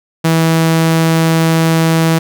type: tone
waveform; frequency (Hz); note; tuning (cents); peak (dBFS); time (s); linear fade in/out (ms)
sawtooth; 162.9; E3; -20; -5; 0.24-2.19; 10
effects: none